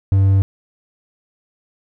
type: tone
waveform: triangle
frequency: 97.2 Hz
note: G2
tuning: 14 cents flat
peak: -8 dBFS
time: 0.12-0.42 s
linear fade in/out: 0 ms
effects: none